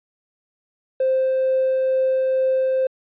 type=tone with tremolo; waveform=triangle; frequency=523.3 Hz; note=C5; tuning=in tune; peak=-12 dBFS; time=1-2.87 s; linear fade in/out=5 ms; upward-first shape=triangle; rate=2.2 Hz; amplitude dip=25%; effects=tanh soft clip ceiling -13 dBFS + resampled to 8000 Hz